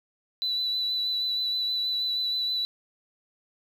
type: tone with vibrato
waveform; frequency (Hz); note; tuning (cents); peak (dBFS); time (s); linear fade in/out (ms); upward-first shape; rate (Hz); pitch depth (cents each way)
sine; 3973; B7; +10; -24; 0.42-2.65; 0; sine; 6.3; 19
effects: tanh soft clip ceiling -21 dBFS + 9-bit